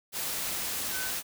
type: tone in noise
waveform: sine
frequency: 1517 Hz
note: F#6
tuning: 43 cents sharp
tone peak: -36 dBFS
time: 0.91-1.12 s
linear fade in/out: 50 ms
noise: white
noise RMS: -33 dBFS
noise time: 0.12-1.23 s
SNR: -6 dB
effects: none